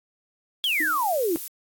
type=exponential sweep; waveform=sine; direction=down; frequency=3412 to 310 Hz; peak=-21 dBFS; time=0.64-1.36 s; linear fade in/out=0 ms
type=noise; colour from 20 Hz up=violet; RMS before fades=-33 dBFS; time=0.64-1.48 s; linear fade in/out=2 ms
type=tone with exponential decay; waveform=sine; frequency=311.1 Hz; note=D#4; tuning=in tune; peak=-27 dBFS; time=0.8-1.08 s; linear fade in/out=5 ms; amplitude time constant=59 ms
effects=AAC 64 kbps